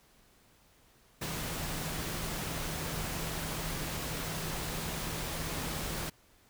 sine tone in noise, 160.2 Hz, E3, 49 cents flat, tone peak -43 dBFS, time 1.21-6.1 s, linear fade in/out 10 ms, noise pink, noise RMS -37 dBFS, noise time 1.21-6.1 s, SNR -9 dB, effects pink hiss -64 dBFS RMS until 6.49 s

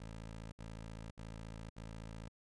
15% pulse tone bursts, 55 Hz, A1, in tune, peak -40 dBFS, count 4, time 0-2.284 s, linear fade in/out 5 ms, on 520 ms, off 68 ms, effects resampled to 22050 Hz

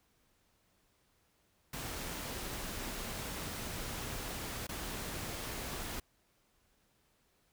pink noise with dropouts, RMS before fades -41 dBFS, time 1.73-6 s, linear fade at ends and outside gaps 5 ms, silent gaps 4.67-4.69 s, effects pink hiss -73 dBFS RMS until 7.52 s

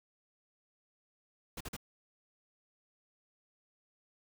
pink noise bursts, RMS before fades -42 dBFS, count 3, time 1.57-1.766 s, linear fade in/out 5 ms, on 36 ms, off 44 ms, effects none

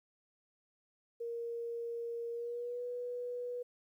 sine tone with pitch glide, 467.8 to 489.1 Hz, A#4 to B4, +6 to -17 cents, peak -37 dBFS, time 1.2-3.63 s, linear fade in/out 10 ms, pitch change +77 cents, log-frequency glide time 2.31-2.82 s, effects 12-bit

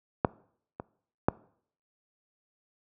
clicks, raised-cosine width 1 ms, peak -7 / -22 / -7 dBFS, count 3, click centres 0.248 / 0.799 / 1.285 s, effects noise-tail reverb RT60 0.6 s tail -22 dB re dry + high-pass 80 Hz 12 dB/octave

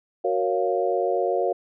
sine chord, Gb major seventh, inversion none, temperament equal, 370 / 466.2 / 554.4 / 698.5 Hz, Gb4 / Bb4 / Db5 / F5, 0 / 0 / 0 / 0 cents, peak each -26 dBFS, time 0.24-1.53 s, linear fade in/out 10 ms, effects none

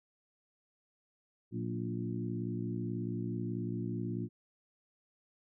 harmonic tone with a mistuned harmonic, 58.27 Hz, A#1, in tune, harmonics 2 / 3 / 4 / 5 / 6, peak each -38 / -40 / -41 / -42 / -43 dBFS, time 1.51-4.29 s, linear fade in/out 50 ms, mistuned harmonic 3, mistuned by +62 cents, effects none

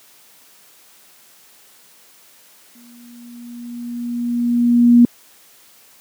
sine tone with exponential growth, 239.2 Hz, A#3, 45 cents sharp, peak -4 dBFS, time 2.75-5.05 s, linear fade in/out 2 ms, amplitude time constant 500 ms, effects white hiss -49 dBFS RMS until 6 s + high-pass 150 Hz 12 dB/octave

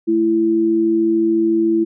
sine tone pair together, 220 / 333.7 Hz, A3 / E4, 0 / +21 cents, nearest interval perfect fifth, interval 721 cents, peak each -22 / -13 dBFS, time 0.07-1.85 s, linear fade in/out 20 ms, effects none

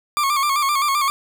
40% pulse tone with vibrato, 1139 Hz, C#6, 47 cents sharp, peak -16 dBFS, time 0.17-1.1 s, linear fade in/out 0 ms, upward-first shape square, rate 7.7 Hz, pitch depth 68 cents each way, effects none

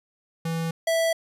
square tone pair in turn, 164.5 / 658 Hz, E3 / E5, -3 / -3 cents, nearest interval 2 octaves, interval 2400 cents, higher second, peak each -26 / -21 dBFS, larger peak second, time 0.45-0.71 / 0.87-1.13 s, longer neither, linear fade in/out 5 ms, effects resampled to 32000 Hz

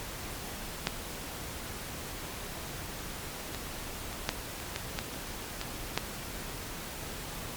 clicks, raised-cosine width 0.2 ms, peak -9 / -19 / -24 / -9 / -25 / -14 / -13 / -25 / -16 / -9 dBFS, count 10, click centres 0.871 / 3.547 / 4.129 / 4.291 / 4.601 / 4.761 / 4.989 / 5.139 / 5.614 / 5.976 s, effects pink hiss -40 dBFS RMS until 7.56 s + MP3 96 kbps

